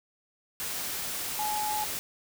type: tone in noise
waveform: sine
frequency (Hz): 847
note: G#5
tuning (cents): +34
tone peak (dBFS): -29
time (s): 1.39-1.84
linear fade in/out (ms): 0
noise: white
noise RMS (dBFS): -34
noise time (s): 0.6-1.99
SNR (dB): +2
effects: none